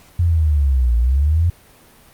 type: linear two-way sweep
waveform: sine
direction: down then up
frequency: 88.1 to 56.9 to 88.1 Hz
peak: -12 dBFS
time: 0.19-1.5 s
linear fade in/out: 5 ms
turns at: 0.97 s
effects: pink hiss -48 dBFS RMS until 2.13 s + Opus 48 kbps